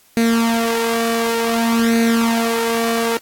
sawtooth tone with flanger, 230 Hz, A#3, 23 cents flat, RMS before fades -17 dBFS, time 0.17-3.17 s, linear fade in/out 0 ms, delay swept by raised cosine 0.47 to 2.67 ms, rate 0.55 Hz, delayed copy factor +0.65, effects white hiss -52 dBFS RMS until 3.21 s + AAC 64 kbps

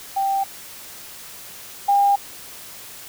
sine tone pair in turn, 784 / 803.7 Hz, G5 / G5, 0 / +43 cents, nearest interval unison, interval 43 cents, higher second, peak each -18 / -13 dBFS, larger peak second, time 0.16-0.44 / 1.88-2.16 s, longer neither, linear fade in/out 10 ms, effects white hiss -39 dBFS RMS until 3.08 s

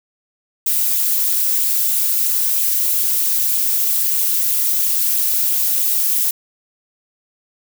violet noise with flanger, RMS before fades -17 dBFS, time 0.66-6.31 s, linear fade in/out 5 ms, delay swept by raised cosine 0.27 to 5.07 ms, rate 3.1 Hz, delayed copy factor +0.5, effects none

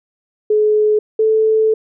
sine tone pair in turn, 425.4 / 438.1 Hz, G#4 / A4, +42 / -7 cents, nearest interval minor second, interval 51 cents, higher second, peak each -10 dBFS, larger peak neither, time 0.5-0.99 / 1.19-1.74 s, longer second, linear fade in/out 5 ms, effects none

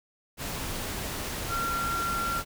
sine tone in noise, 1373 Hz, F6, 30 cents flat, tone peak -28 dBFS, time 1.48-2.43 s, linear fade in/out 50 ms, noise pink, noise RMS -34 dBFS, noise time 0.37-2.45 s, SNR +3 dB, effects none

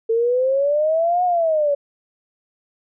sine exponential two-way sweep, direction up then down, 446.2 to 730 to 562 Hz, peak -15 dBFS, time 0.09-1.75 s, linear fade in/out 10 ms, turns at 1.24 s, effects none

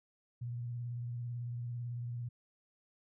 sine tone with vibrato, 120.2 Hz, B2, 46 cents flat, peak -37 dBFS, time 0.41-2.29 s, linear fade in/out 10 ms, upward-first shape triangle, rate 18 Hz, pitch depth 43 cents each way, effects none

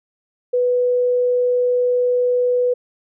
sine tone, 493.9 Hz, B4, in tune, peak -14 dBFS, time 0.53-2.74 s, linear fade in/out 10 ms, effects none

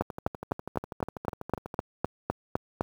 two click trains, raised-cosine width 1 ms, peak -11 / -22 dBFS, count 12 / 22, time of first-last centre 0.01-2.809 / 0.02-1.741 s, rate 3.93 / 12.2 Hz, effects high-pass 60 Hz 12 dB/octave + 8-bit

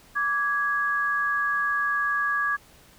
sine tone pair together, 1160.8 / 1661.2 Hz, D6 / G#6, -21 / 0 cents, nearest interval tritone, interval 621 cents, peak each -26 / -24 dBFS, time 0.15-2.57 s, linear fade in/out 20 ms, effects pink hiss -54 dBFS RMS until 2.98 s

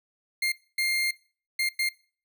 30% pulse tone bursts at uneven times, 2116 Hz, C7, 19 cents sharp, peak -21 dBFS, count 4, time 0.42-0.52 / 0.78-1.11 / 1.59-1.69 / 1.79-1.89 s, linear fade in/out 5 ms, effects noise-tail reverb RT60 0.4 s tail -21 dB re dry

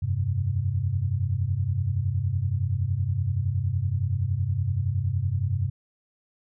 sine chord, F suspended second, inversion none, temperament equal, 87.31 / 98 / 130.81 Hz, F2 / G2 / C3, 0 / 0 / 0 cents, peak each -30 / -25 / -28 dBFS, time 0.02-5.7 s, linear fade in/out 10 ms, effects none

